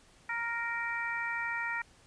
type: harmonic tone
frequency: 466.2 Hz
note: A#4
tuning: in tune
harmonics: 2 / 3 / 4 / 5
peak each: -39 / -38 / -35 / -39 dBFS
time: 0.29-1.82 s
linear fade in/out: 5 ms
effects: pink hiss -61 dBFS RMS until 2.06 s + resampled to 22050 Hz